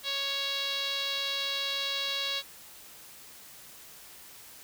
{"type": "tone with low-pass filter", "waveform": "5% pulse", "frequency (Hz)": 554.4, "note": "C#5", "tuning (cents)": 0, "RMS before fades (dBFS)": -32, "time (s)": [0.03, 2.43], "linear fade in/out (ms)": 50, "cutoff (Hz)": 3900, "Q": 3.8, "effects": ["white hiss -50 dBFS RMS until 4.63 s"]}